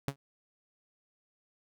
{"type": "tone with exponential decay", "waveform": "sawtooth", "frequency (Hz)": 138.59, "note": "C#3", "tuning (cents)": 0, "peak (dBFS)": -23, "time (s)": [0.08, 0.16], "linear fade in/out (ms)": 0, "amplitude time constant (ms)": 16, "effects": []}